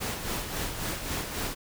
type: noise with tremolo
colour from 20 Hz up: pink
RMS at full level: -31 dBFS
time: 0-1.55 s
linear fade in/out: 20 ms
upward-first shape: sine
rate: 3.7 Hz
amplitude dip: 50%
effects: none